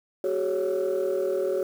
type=chord; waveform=sine; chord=F# suspended second; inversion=none; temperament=equal with one note detuned; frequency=374.9 / 415.3 / 554.4 Hz; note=F#4 / G#4 / C#5; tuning=+23 / 0 / 0 cents; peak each=-25 / -28 / -26 dBFS; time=0.24-1.63 s; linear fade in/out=2 ms; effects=tanh soft clip ceiling -19 dBFS + 8-bit